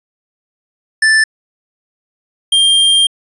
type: tone pair in turn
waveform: square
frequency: 1760 / 3194 Hz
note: A6 / G7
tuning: 0 / +32 cents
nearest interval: minor seventh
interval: 1032 cents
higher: second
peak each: -8 dBFS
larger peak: neither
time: 1.02-1.24 / 2.52-3.07 s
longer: second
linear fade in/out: 5 ms
effects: resampled to 24000 Hz